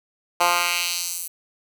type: tone with high-pass filter sweep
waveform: 10% pulse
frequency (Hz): 174.61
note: F3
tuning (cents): 0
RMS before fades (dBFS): -23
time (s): 0.4-1.28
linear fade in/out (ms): 10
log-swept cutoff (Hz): 800 to 11000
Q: 1.2
effects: none